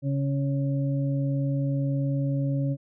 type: harmonic tone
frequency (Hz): 138.59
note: C#3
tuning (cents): 0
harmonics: 1 / 2 / 4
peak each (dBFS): -24 / -30 / -36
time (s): 0.02-2.77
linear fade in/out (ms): 50
effects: none